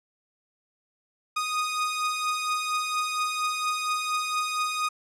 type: beating tone pair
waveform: sawtooth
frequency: 1238 / 1242.3 Hz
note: D#6 / D#6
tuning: -9 / -3 cents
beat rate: 4.3 Hz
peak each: -29 / -23 dBFS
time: 1.36-4.89 s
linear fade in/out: 10 ms
effects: low-pass 10000 Hz 12 dB/octave